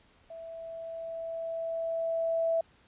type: tone with level ramp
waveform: sine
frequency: 659.3 Hz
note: E5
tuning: in tune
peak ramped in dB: -41 to -24 dBFS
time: 0.3-2.61 s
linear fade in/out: 5 ms
effects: pink hiss -63 dBFS RMS until 2.87 s + resampled to 8000 Hz